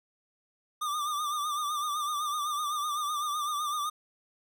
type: tone with vibrato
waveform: square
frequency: 1195 Hz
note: D6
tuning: 30 cents sharp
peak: -30 dBFS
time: 0.81-3.9 s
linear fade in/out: 10 ms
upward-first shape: triangle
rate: 7.9 Hz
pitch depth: 75 cents each way
effects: none